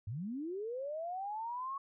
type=linear sweep; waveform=sine; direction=up; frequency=91.8 to 1114 Hz; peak=-37 dBFS; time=0.07-1.78 s; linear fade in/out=5 ms; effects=none